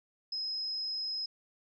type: tone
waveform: sine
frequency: 5110 Hz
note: D#8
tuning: 45 cents sharp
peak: -33 dBFS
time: 0.32-1.26 s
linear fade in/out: 5 ms
effects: none